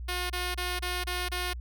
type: tone bursts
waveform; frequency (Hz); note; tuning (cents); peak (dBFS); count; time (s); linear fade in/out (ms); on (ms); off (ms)
5% pulse; 359.1; F4; +48; -19; 6; 0.08-1.535; 10; 220; 27
effects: added 60 Hz sine -35 dBFS peak until 1.6 s